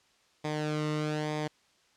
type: tone with flanger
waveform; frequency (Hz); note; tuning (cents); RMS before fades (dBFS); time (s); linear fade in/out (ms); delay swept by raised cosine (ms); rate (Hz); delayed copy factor
sawtooth; 152.1; D#3; -39; -32; 0.44-1.48; 10; 0.7 to 1.24; 1.1; -0.7
effects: white hiss -66 dBFS RMS until 1.96 s + low-pass 6000 Hz 12 dB/octave